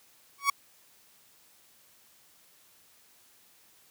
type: tone with exponential growth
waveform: 30% pulse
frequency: 1121 Hz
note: C#6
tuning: 19 cents sharp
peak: -16 dBFS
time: 0.38-0.5 s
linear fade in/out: 5 ms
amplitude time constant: 24 ms
effects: white hiss -61 dBFS RMS until 3.9 s + high-pass 60 Hz 12 dB/octave